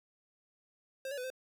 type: tone with pitch steps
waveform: square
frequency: 531 / 568 / 501 / 518 Hz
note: C5 / C#5 / B4 / C5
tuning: +25 / +42 / +25 / -17 cents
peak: -38 dBFS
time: 1.05-1.302 s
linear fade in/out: 2 ms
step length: 63 ms
effects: none